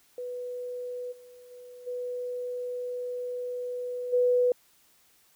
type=tone with level steps; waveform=sine; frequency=494 Hz; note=B4; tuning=in tune; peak=-33 / -48 / -44 / -31 / -20 dBFS; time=0.18-4.52 s; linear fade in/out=2 ms; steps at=1.11 / 1.5 / 1.86 / 4.12 s; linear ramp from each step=20 ms; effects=white hiss -63 dBFS RMS until 5.35 s